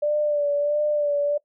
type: tone with vibrato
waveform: sine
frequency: 587.3 Hz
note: D5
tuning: in tune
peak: -19 dBFS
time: 0.02-1.38 s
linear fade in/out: 10 ms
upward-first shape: sine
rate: 1.5 Hz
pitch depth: 34 cents each way
effects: noise-tail reverb RT60 0.1 s tail -21 dB re dry